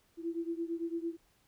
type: beating tone pair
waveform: sine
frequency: 331.8 / 340.7 Hz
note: E4 / F4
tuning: +11 / -43 cents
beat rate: 8.9 Hz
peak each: -36 / -38 dBFS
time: 0.17-1.17 s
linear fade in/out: 50 ms
effects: pink hiss -70 dBFS RMS until 1.47 s